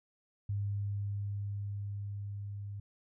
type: tone with level ramp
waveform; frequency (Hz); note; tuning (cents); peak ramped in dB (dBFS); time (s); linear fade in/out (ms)
sine; 101.2; G#2; -44; -31 to -39; 0.49-2.8; 5
effects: none